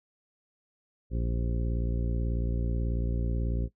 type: harmonic tone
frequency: 58.27 Hz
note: A#1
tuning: in tune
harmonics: 1 / 2 / 3 / 4 / 5 / 6 / 7 / 9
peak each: -28 / -34 / -38 / -40 / -42 / -44 / -45 / -47 dBFS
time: 1.1-3.69 s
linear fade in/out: 50 ms
effects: noise-tail reverb RT60 0.1 s tail -17 dB re dry